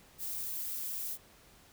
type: noise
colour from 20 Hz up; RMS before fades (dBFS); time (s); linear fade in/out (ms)
violet; -38; 0.18-1.18; 50
effects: pink hiss -60 dBFS RMS until 1.72 s